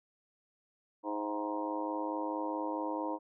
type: harmonic tone with a mistuned harmonic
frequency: 104.6 Hz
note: G#2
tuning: 13 cents sharp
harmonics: 3 / 4 / 5 / 6 / 7 / 8 / 9 / 10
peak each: -37 / -47 / -40 / -45 / -46 / -47 / -38 / -47 dBFS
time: 1.03-3.19 s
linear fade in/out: 50 ms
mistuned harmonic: 6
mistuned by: +45 cents
effects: none